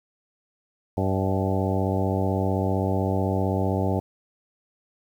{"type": "harmonic tone with a mistuned harmonic", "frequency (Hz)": 95.7, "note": "G2", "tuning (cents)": -41, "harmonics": [1, 2, 3, 4, 5, 6, 7, 8, 9], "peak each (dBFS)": [-25, -28, -30, -31, -32, -33, -33, -34, -35], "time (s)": [0.97, 4], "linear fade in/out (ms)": 5, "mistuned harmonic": 7, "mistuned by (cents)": -44, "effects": ["9-bit"]}